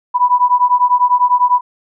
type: beating tone pair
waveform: sine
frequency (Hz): 982 / 992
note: B5 / B5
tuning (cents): -10 / +7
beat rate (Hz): 10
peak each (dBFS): -12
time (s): 0.14-1.61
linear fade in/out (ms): 20
effects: none